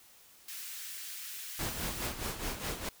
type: high-pass noise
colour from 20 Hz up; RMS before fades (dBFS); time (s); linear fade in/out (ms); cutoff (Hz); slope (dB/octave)
white; -43; 0.48-2.07; 5; 1500; 24
type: noise with tremolo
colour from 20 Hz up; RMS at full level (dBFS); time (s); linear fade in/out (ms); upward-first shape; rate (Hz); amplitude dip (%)
pink; -35; 1.59-2.89; 2; sine; 4.8; 65
effects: white hiss -59 dBFS RMS until 3 s